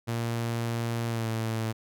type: tone with pitch glide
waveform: sawtooth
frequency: 116.54 to 112.25 Hz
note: A#2 to A2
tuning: 0 to +35 cents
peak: -24 dBFS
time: 0.07-1.73 s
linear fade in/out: 20 ms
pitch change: -65 cents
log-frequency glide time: 1.08-1.29 s
effects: none